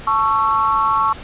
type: tone with amplitude modulation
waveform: sine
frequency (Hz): 1108.7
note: C#6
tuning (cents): 0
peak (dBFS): -9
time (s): 0.07-1.13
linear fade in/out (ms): 5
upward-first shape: sine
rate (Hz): 229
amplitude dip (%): 100
effects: pink hiss -35 dBFS RMS until 1.23 s + resampled to 8000 Hz